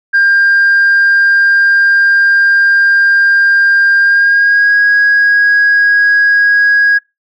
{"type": "tone with pitch glide", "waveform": "sine", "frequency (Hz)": [1600, 1649.7], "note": ["G6", "G#6"], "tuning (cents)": [35, -12], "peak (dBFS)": -4, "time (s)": [0.13, 6.99], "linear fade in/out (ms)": 20, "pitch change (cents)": 53, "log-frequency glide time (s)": [4, 4.75], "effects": ["noise-tail reverb RT60 0.2 s tail -23 dB re dry", "tanh soft clip ceiling -3 dBFS"]}